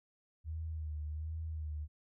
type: tone with vibrato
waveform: sine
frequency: 77.9 Hz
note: D#2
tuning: 3 cents sharp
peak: -37 dBFS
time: 0.44-1.88 s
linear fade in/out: 50 ms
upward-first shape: sine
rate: 1.3 Hz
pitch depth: 55 cents each way
effects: none